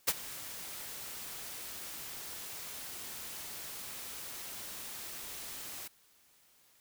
white noise with ADSR envelope, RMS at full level -26 dBFS, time 0.07-5.88 s, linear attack 16 ms, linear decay 39 ms, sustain -18 dB, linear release 9 ms, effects white hiss -66 dBFS RMS until 6.8 s

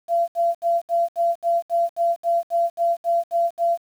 sine tone bursts, 682 Hz, F5, 41 cents flat, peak -16 dBFS, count 14, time 0.08-3.777 s, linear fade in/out 50 ms, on 200 ms, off 69 ms, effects 8-bit

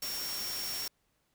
sine tone in noise, 5520 Hz, F8, 21 cents flat, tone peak -37 dBFS, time 0.02-0.88 s, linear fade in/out 5 ms, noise white, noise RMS -39 dBFS, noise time 0.02-0.88 s, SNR -1 dB, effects pink hiss -75 dBFS RMS until 1.34 s

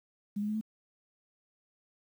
sine tone with pitch steps, 204.4 / 208.9 / 213.6 / 218.3 Hz, G#3 / G#3 / G#3 / A3, -27 / +10 / +49 / -13 cents, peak -30 dBFS, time 0.36-0.612 s, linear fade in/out 10 ms, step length 63 ms, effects 10-bit

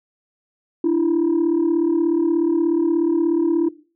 sine tone pair together, 300 / 336.7 Hz, D4 / E4, +37 / +37 cents, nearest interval major second, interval 200 cents, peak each -18 / -15 dBFS, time 0.84-3.69 s, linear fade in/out 5 ms, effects noise-tail reverb RT60 0.4 s tail -21 dB re dry + tanh soft clip ceiling -12 dBFS

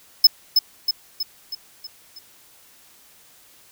square tone with echo, 5200 Hz, E8, 24 cents flat, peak -7 dBFS, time 0.24-0.27 s, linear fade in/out 5 ms, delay 320 ms, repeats 6, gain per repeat -5 dB, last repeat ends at 2.19 s, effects white hiss -52 dBFS RMS until 3.71 s

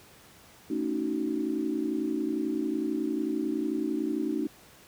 sine chord, D# half-diminished seventh, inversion second, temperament just, 224 / 280 / 311.1 / 373.4 Hz, A3 / C#4 / D#4 / F#4, +31 / +18 / 0 / +16 cents, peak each -35 / -32 / -30 / -35 dBFS, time 0.7-4.47 s, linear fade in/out 5 ms, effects pink hiss -54 dBFS RMS until 4.87 s + high-pass 80 Hz 12 dB/octave

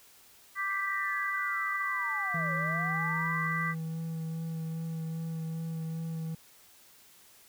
sine chord, G major, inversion second, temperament equal, 1174.7 / 1568 / 1975.5 Hz, D6 / G6 / B6, 0 / 0 / 0 cents, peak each -34 / -38 / -32 dBFS, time 0.55-3.75 s, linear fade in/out 50 ms
sine linear two-way sweep, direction down then up, 2093 to 534 to 1111 Hz, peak -40 dBFS, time 0.7-3.48 s, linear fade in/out 5 ms, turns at 2.54 s
triangle tone with vibrato, 162.5 Hz, E3, 24 cents flat, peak -31 dBFS, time 2.34-6.35 s, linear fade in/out 5 ms, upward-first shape sine, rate 2.5 Hz, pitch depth 14 cents each way
effects white hiss -58 dBFS RMS until 7.48 s

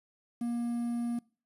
triangle tone with quantisation, 237 Hz, A#3, 29 cents sharp, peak -28 dBFS, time 0.41-1.19 s, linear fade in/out 5 ms, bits 9, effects noise-tail reverb RT60 0.4 s tail -24 dB re dry + resampled to 32000 Hz

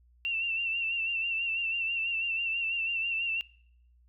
sine tone with vibrato, 2716 Hz, F7, 49 cents flat, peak -28 dBFS, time 0.25-3.41 s, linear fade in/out 0 ms, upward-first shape sine, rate 6.1 Hz, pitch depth 49 cents each way, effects noise-tail reverb RT60 0.7 s tail -24 dB re dry + added 60 Hz sine -59 dBFS peak until 4.08 s

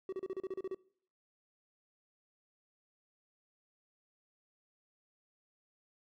triangle tone bursts, 380 Hz, F#4, 46 cents sharp, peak -34 dBFS, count 10, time 0.09-0.746 s, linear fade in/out 2 ms, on 35 ms, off 34 ms, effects noise-tail reverb RT60 0.6 s tail -23 dB re dry

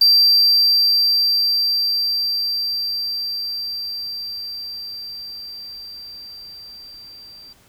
triangle tone with level ramp, 4702 Hz, D8, 1 cent sharp, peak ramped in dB -8 to -38 dBFS, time 0.01-7.53 s, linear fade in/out 5 ms, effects pink hiss -53 dBFS RMS until 7.68 s

